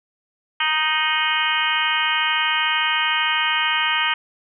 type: harmonic tone with a mistuned harmonic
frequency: 311.1 Hz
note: D#4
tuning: in tune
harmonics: 3 / 4 / 5 / 6 / 7 / 8 / 9 / 10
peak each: -26 / -26 / -26 / -26 / -26 / -26 / -26 / -26 dBFS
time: 0.6-4.14 s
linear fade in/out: 5 ms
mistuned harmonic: 9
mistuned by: +44 cents
effects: none